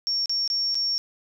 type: tone with dropouts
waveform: sine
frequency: 5500 Hz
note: F8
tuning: 27 cents flat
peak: -22 dBFS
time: 0.07-0.98 s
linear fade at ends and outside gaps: 0 ms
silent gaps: 0.258-0.295 / 0.477-0.501 / 0.745-0.753 s
effects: 9-bit